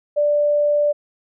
sine tone, 588 Hz, D5, 2 cents sharp, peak -14 dBFS, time 0.16-0.93 s, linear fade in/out 20 ms, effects none

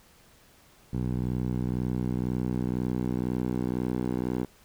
10% pulse tone with band-pass filter sweep, 62 Hz, B1, 7 cents sharp, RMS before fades -29 dBFS, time 0.93-4.45 s, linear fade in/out 5 ms, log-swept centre 130 to 310 Hz, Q 0.87, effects pink hiss -58 dBFS RMS until 4.64 s

